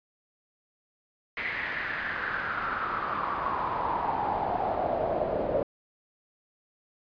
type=noise with band-pass filter sweep; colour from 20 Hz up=brown; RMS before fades=-30 dBFS; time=1.37-5.63 s; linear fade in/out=2 ms; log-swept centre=2100 to 550 Hz; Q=5.3; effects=resampled to 11025 Hz